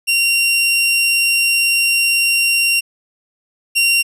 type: tone pair in turn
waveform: sawtooth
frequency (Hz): 2758 / 2758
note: F7 / F7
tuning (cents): -22 / -22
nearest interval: unison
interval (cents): 0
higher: neither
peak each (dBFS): -9 / -8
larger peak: second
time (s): 0.07-2.81 / 3.75-4.03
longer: first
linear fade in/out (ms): 20
effects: resampled to 32000 Hz